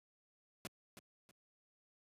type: noise with echo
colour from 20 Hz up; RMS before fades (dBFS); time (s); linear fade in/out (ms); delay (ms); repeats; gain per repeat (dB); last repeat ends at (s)
pink; -44; 0.65-0.67; 0; 320; 2; -10; 1.31
effects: high-pass 100 Hz 12 dB/octave + resampled to 32000 Hz